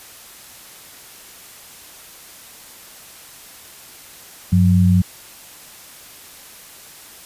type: tone pair together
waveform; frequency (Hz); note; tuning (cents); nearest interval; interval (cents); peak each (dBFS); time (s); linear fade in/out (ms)
sine; 95.5 / 180.28; G2 / F#3; -45 / -45; major seventh; 1100; -13; 4.52-5.02; 10
effects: white hiss -41 dBFS RMS until 7.25 s + resampled to 32000 Hz